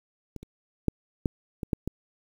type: clicks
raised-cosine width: 3 ms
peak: -25 / -30 / -10 / -11 / -19 / -12 / -17 dBFS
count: 7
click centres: 0.363 / 0.43 / 0.883 / 1.258 / 1.632 / 1.732 / 1.876 s
effects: 8-bit